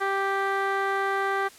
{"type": "tone with low-pass filter", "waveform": "15% pulse", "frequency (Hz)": 392, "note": "G4", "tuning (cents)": 0, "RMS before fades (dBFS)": -26, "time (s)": [0, 1.49], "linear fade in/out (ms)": 20, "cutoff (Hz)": 2000, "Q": 1.7, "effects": ["white hiss -50 dBFS RMS until 1.58 s", "low-pass 11000 Hz 12 dB/octave"]}